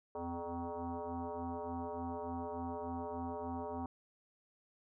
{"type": "tone with frequency modulation", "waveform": "sine", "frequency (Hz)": 258.2, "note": "C4", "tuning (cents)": -23, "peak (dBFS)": -38, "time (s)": [0.15, 3.86], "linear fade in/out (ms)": 2, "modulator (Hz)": 171, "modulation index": 4.4, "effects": []}